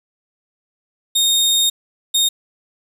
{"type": "tone bursts at uneven times", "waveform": "sawtooth", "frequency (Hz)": 3696, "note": "A#7", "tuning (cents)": -16, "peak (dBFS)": -10, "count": 2, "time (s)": [[1.15, 1.7], [2.14, 2.29]], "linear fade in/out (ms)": 10, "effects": ["resampled to 32000 Hz", "7-bit"]}